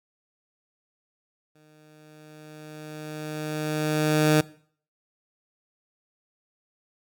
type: tone with exponential growth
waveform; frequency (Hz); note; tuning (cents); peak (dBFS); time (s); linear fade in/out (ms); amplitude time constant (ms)
15% pulse; 153.3; D#3; -25; -10; 1.55-4.41; 5; 620
effects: noise-tail reverb RT60 0.5 s tail -20 dB re dry